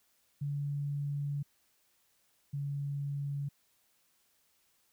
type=tone pair in turn; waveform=sine; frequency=143.3 / 141.82 Hz; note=D3 / C#3; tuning=-42 / +40 cents; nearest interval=unison; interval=18 cents; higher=first; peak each=-32 / -33 dBFS; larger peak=first; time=0.41-1.43 / 2.53-3.49 s; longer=first; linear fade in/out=10 ms; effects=white hiss -72 dBFS RMS until 4.92 s